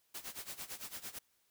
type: noise with tremolo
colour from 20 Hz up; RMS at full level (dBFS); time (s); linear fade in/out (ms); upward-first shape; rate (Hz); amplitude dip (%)
white; -43; 0.14-1.19; 10; sine; 8.9; 85
effects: white hiss -75 dBFS RMS until 1.5 s